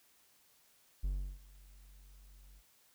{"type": "tone with ADSR envelope", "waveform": "triangle", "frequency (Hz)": 47.26, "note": "F#1", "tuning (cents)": 37, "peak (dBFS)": -29, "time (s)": [1.03, 2.63], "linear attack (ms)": 15, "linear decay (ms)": 340, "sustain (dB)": -24, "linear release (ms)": 57, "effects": ["white hiss -68 dBFS RMS until 2.94 s"]}